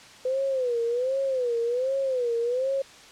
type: tone with vibrato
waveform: sine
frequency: 503 Hz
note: B4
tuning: 32 cents sharp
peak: -23 dBFS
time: 0.25-2.82 s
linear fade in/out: 5 ms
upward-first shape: sine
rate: 1.3 Hz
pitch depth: 140 cents each way
effects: white hiss -48 dBFS RMS until 3.11 s + low-pass 6000 Hz 12 dB/octave